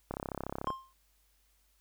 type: click train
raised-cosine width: 1 ms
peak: -22 dBFS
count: 21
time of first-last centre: 0.11-0.703 s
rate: 33.7 Hz
type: tone with exponential decay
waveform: triangle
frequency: 1058 Hz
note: C6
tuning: 19 cents sharp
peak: -27 dBFS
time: 0.67-0.93 s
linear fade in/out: 0 ms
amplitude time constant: 55 ms
effects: added 50 Hz sine -70 dBFS peak until 1.8 s + white hiss -72 dBFS RMS until 1.8 s